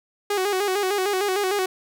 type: tone with vibrato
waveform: sawtooth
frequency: 391 Hz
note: G4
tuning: 4 cents flat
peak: -17 dBFS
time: 0.3-1.66 s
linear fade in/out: 5 ms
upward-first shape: square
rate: 6.6 Hz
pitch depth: 81 cents each way
effects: none